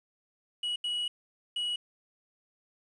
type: tone bursts at uneven times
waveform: triangle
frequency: 2919 Hz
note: F#7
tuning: 24 cents flat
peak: -28 dBFS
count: 3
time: 0.63-0.76 / 0.84-1.08 / 1.56-1.76 s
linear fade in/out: 5 ms
effects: resampled to 22050 Hz + 10-bit